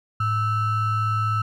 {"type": "ring-modulated tone", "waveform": "triangle", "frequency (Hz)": 710, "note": "F5", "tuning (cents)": 28, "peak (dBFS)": -15, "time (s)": [0.2, 1.42], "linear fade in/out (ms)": 5, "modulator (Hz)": 602, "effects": []}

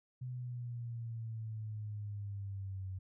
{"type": "exponential sweep", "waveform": "sine", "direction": "down", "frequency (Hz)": [126.7, 93.5], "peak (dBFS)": -39, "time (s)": [0.21, 2.99], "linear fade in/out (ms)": 10, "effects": []}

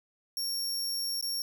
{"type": "tone with dropouts", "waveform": "sawtooth", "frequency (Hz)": 5520, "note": "F8", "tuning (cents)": -21, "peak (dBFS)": -28, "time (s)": [0.37, 1.42], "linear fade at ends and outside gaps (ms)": 1, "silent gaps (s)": [1.211, 1.226], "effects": []}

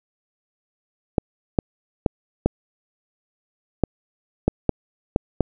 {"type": "clicks", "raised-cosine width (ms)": 2, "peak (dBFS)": -3, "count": 9, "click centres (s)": [1.182, 1.588, 2.062, 2.46, 3.837, 4.48, 4.693, 5.161, 5.407], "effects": []}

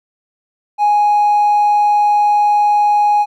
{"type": "tone", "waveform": "triangle", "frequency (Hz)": 830.6, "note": "G#5", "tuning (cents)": 0, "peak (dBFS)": -6, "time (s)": [0.78, 3.26], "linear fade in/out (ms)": 50, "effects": ["tanh soft clip ceiling -5 dBFS"]}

